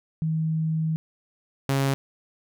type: tone pair in turn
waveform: sine / sawtooth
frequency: 159.2 / 136.74 Hz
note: D#3 / C#3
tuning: +40 / -23 cents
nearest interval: minor third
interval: 263 cents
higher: first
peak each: -22 / -17 dBFS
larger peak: second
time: 0.22-0.96 / 1.69-1.94 s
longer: first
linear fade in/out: 0 ms
effects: none